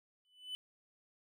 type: tone with exponential growth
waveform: triangle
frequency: 2999 Hz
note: F#7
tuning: 23 cents sharp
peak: -35 dBFS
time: 0.25-0.55 s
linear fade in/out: 0 ms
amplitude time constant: 64 ms
effects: none